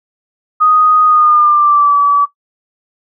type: tone with pitch glide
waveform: sine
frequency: 1244.5 to 1147.8 Hz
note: D#6 to D6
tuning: 0 to -40 cents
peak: -6 dBFS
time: 0.6-2.26 s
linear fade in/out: 20 ms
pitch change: -140 cents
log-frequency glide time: 1.05-1.97 s
effects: noise-tail reverb RT60 0.1 s tail -17 dB re dry